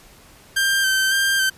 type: tone with vibrato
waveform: sawtooth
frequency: 1568 Hz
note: G6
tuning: in tune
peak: -13 dBFS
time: 0.56-1.5 s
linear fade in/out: 10 ms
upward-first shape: square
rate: 1.8 Hz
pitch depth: 21 cents each way
effects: pink hiss -48 dBFS RMS until 1.57 s + resampled to 32000 Hz